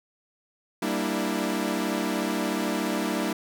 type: chord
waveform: sawtooth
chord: E half-diminished seventh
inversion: first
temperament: equal with one note detuned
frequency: 196 / 233.1 / 296 / 329.6 Hz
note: G3 / Bb3 / D4 / E4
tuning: 0 / 0 / +14 / 0 cents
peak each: -27 dBFS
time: 0.82-3.33 s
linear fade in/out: 5 ms
effects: none